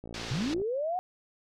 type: click train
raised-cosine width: 2 ms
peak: -29 dBFS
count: 34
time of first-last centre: 0.04-0.617 s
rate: 57.2 Hz
type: low-pass noise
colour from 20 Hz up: white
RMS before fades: -40 dBFS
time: 0.14-0.54 s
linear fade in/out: 2 ms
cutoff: 5200 Hz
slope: 24 dB/octave
type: linear sweep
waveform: sine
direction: up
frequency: 113.5 to 751 Hz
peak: -28 dBFS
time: 0.31-0.99 s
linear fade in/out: 0 ms
effects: none